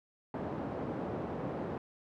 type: band-pass noise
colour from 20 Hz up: pink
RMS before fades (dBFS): -38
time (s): 0.34-1.78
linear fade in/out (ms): 2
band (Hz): 160 to 740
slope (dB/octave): 12
effects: none